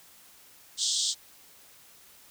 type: band-pass noise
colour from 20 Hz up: pink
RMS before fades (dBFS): -28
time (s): 0.77-1.15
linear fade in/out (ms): 50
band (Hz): 3200 to 8400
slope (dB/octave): 96
effects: white hiss -55 dBFS RMS until 2.3 s